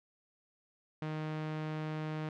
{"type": "tone with low-pass filter", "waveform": "sawtooth", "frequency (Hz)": 155.1, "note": "D#3", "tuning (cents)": -5, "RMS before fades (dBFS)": -38, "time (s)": [1.02, 2.29], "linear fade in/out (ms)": 2, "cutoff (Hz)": 2900, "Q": 0.74, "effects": []}